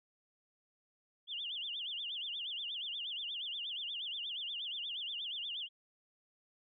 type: tone with vibrato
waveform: sine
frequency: 3163 Hz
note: G7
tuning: 15 cents sharp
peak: -38 dBFS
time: 1.27-5.69 s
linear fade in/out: 50 ms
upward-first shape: sine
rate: 8.4 Hz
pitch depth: 220 cents each way
effects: none